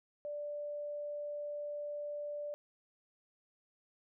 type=tone; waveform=sine; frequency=587 Hz; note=D5; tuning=1 cent flat; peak=-38 dBFS; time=0.25-2.54 s; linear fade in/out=0 ms; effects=none